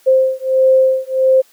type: beating tone pair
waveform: sine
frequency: 523.3 / 524.8 Hz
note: C5 / C5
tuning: 0 / +5 cents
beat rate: 1.5 Hz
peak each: -12 dBFS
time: 0.06-1.42 s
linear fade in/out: 20 ms
effects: white hiss -51 dBFS RMS until 1.52 s + high-pass 300 Hz 12 dB/octave